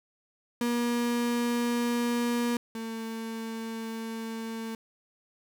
35% pulse tone pair in turn, 238.8 / 225.3 Hz, A#3 / A3, +42 / +41 cents, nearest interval minor second, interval 101 cents, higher first, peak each -24 / -32 dBFS, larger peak first, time 0.61-2.57 / 2.75-4.75 s, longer second, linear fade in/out 2 ms, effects none

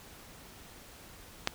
click, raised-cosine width 0.2 ms, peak -9 dBFS, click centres 1.474 s, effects pink hiss -52 dBFS RMS until 1.54 s

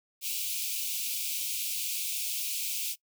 white high-pass noise, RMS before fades -33 dBFS, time 0.21-2.96 s, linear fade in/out 50 ms, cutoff 2300 Hz, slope 96 dB/octave, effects noise-tail reverb RT60 0.1 s tail -21 dB re dry

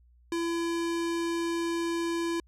square tone with low-pass filter, 336.9 Hz, E4, 38 cents sharp, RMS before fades -30 dBFS, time 0.32-2.4 s, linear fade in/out 2 ms, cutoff 8900 Hz, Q 0.84, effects added 60 Hz sine -57 dBFS peak until 2.47 s

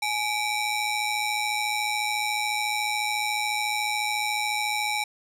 sawtooth ring-modulated tone, 1568 Hz, G6, in tune, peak -18 dBFS, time 0.02-5.04 s, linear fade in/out 5 ms, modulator 727 Hz, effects low-pass 12000 Hz 12 dB/octave

